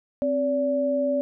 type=tone pair together; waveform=sine; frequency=262.8 / 575.2 Hz; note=C4 / D5; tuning=+8 / -36 cents; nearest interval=octave + major second; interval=1356 cents; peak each=-26 / -22 dBFS; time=0.22-1.21 s; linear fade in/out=0 ms; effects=none